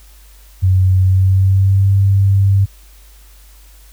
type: tone with pitch glide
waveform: sine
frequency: 93.4 to 98.16 Hz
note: F#2 to G2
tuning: +17 to +3 cents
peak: -8 dBFS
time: 0.62-2.66 s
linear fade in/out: 20 ms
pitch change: +86 cents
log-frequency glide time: 0.99-1.91 s
effects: added 50 Hz sine -40 dBFS peak until 3.92 s + white hiss -48 dBFS RMS until 3.92 s